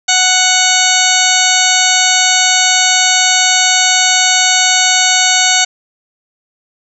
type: harmonic tone with a mistuned harmonic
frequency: 740 Hz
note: F#5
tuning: in tune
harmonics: 1 / 2 / 3 / 4 / 5 / 6 / 8 / 9 / 10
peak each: -17 / -17 / -17 / -17 / -17 / -17 / -17 / -17 / -17 dBFS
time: 0.08-5.65 s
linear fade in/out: 10 ms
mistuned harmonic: 9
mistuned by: -22 cents
effects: none